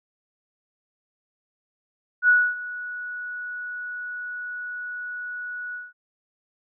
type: tone with ADSR envelope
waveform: sine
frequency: 1468 Hz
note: F#6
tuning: 14 cents flat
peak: -12 dBFS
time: 2.22-5.93 s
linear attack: 66 ms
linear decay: 260 ms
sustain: -18 dB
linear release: 190 ms
effects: none